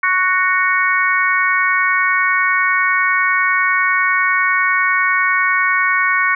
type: harmonic tone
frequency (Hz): 370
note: F#4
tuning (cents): 0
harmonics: 3 / 4 / 5 / 6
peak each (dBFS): -18 / -18 / -18 / -18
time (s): 0.03-6.35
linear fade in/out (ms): 5
effects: none